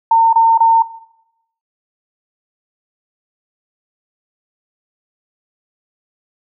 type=tone bursts; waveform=sine; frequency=909 Hz; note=A#5; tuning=44 cents flat; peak=-6 dBFS; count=3; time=0.11-0.824 s; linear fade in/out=5 ms; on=220 ms; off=27 ms; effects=noise-tail reverb RT60 0.8 s tail -18 dB re dry